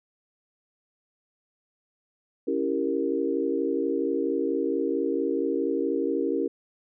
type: chord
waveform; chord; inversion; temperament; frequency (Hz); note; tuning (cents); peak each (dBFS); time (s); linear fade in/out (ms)
sine; C# diminished seventh; none; equal with one note detuned; 277.2 / 329.6 / 394 / 466.2; C#4 / E4 / G4 / Bb4; 0 / 0 / +9 / 0; -29; 2.47-6.48; 10
effects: none